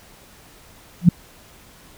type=tone with exponential growth; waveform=sine; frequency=174.61 Hz; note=F3; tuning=in tune; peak=-3 dBFS; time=1.01-1.09 s; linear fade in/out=5 ms; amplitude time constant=16 ms; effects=pink hiss -48 dBFS RMS until 1.97 s